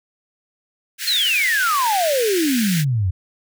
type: high-pass noise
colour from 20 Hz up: pink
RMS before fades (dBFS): -26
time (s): 0.98-2.85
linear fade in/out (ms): 50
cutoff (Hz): 1500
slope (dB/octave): 96
type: exponential sweep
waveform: sine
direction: down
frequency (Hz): 4320 to 86.2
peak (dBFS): -16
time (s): 1.07-3.11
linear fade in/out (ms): 10
effects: none